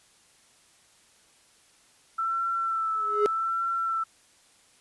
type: tone with vibrato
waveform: sine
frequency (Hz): 1331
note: E6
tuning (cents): +16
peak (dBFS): -25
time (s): 2.18-4.04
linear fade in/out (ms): 10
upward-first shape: sine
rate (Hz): 0.83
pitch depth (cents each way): 32
type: tone with exponential growth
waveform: triangle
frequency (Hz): 415.3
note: G#4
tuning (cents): 0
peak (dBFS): -15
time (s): 2.95-3.26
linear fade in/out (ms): 0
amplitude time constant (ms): 66
effects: white hiss -60 dBFS RMS until 4.8 s + resampled to 24000 Hz